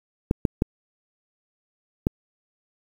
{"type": "clicks", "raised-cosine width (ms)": 3, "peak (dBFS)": -6, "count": 4, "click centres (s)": [0.311, 0.452, 0.621, 2.069], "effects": ["7-bit"]}